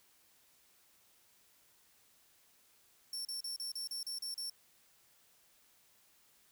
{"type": "tone bursts", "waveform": "sawtooth", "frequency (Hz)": 5440, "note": "F8", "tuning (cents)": -46, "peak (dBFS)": -36, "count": 9, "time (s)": [3.13, 4.498], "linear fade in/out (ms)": 2, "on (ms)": 120, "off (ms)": 36, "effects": ["white hiss -68 dBFS RMS until 6.51 s"]}